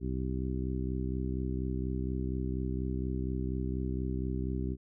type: harmonic tone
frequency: 64.2 Hz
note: C2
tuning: 32 cents flat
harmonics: 1 / 2 / 3 / 4 / 5 / 6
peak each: -34 / -37 / -39 / -40 / -41 / -42 dBFS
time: 0-4.77 s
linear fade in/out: 50 ms
effects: none